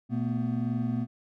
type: tone cluster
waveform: triangle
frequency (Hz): 121 / 225.8 / 248.1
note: B2 / A3 / B3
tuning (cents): -35 / +45 / +8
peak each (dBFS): -29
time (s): 0.09-1.07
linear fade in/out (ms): 50
effects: none